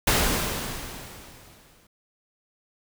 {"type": "noise with exponential decay", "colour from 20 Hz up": "pink", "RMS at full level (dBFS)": -19, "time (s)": [0.07, 1.87], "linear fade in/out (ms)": 5, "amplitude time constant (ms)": 390, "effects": []}